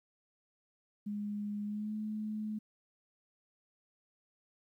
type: tone with pitch glide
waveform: sine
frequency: 206.7 to 214.2 Hz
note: G#3 to A3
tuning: -8 to -46 cents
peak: -35 dBFS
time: 1.06-2.59 s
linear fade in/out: 10 ms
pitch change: +62 cents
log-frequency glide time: 1.64-1.94 s
effects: 12-bit

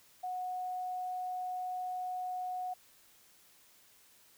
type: tone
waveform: sine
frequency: 733 Hz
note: F#5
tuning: 16 cents flat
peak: -35 dBFS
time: 0.23-2.74 s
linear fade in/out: 10 ms
effects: white hiss -63 dBFS RMS until 4.37 s

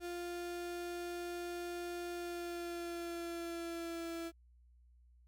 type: tone with pitch glide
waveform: 35% pulse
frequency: 349.2 to 333.8 Hz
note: F4 to E4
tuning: 0 to +22 cents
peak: -38 dBFS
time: 0-4.32 s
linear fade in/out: 50 ms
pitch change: -78 cents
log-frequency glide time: 2.12-4.11 s
effects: added 60 Hz sine -61 dBFS peak until 5.27 s + MP3 96 kbps

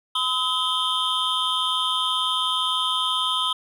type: tone cluster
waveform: triangle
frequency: 1014 / 1276 / 3081 / 3262 / 3588 Hz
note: B5 / D#6 / G7 / G#7 / A7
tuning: +45 / +43 / -31 / -32 / +33 cents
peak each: -26 dBFS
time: 0.15-3.53 s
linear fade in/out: 5 ms
effects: none

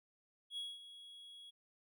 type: tone with ADSR envelope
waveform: triangle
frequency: 3330 Hz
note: G#7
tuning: 4 cents sharp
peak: -38 dBFS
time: 0.5-1.51 s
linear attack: 74 ms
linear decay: 210 ms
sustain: -13 dB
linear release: 18 ms
effects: none

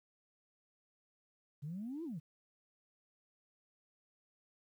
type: exponential two-way sweep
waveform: sine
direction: up then down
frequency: 137.2 to 349.2 to 138.6 Hz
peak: -39 dBFS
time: 1.62-2.2 s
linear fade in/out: 20 ms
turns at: 2.04 s
effects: tanh soft clip ceiling -35 dBFS + 12-bit

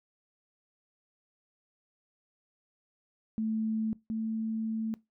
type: tone pair in turn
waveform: sine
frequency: 220 / 221.8 Hz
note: A3 / A3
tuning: 0 / +14 cents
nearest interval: unison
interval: 14 cents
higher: second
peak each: -28 / -30 dBFS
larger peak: first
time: 3.38-3.93 / 4.1-4.94 s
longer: second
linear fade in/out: 0 ms
effects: noise-tail reverb RT60 0.2 s tail -21 dB re dry

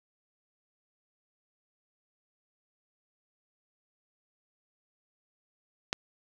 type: click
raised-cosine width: 0.2 ms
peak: -11 dBFS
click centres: 5.929 s
effects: none

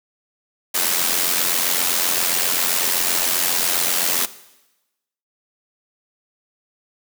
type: noise with amplitude modulation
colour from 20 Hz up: white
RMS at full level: -17 dBFS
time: 0.74-4.26 s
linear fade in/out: 10 ms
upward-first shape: sine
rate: 87.6 Hz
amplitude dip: 60%
effects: noise-tail reverb RT60 1.0 s tail -17 dB re dry + high-pass 200 Hz 12 dB/octave

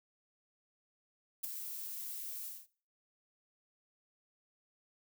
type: noise with ADSR envelope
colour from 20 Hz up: violet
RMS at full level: -34 dBFS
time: 1.43-2.67 s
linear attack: 14 ms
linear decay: 6 ms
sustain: -9 dB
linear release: 220 ms
effects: noise-tail reverb RT60 0.4 s tail -18 dB re dry

